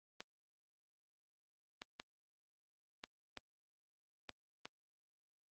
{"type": "clicks", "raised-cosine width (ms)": 0.2, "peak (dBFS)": -27, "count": 7, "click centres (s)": [0.205, 1.819, 1.999, 3.039, 3.373, 4.293, 4.655], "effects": ["high-pass 150 Hz 12 dB/octave", "Opus 32 kbps"]}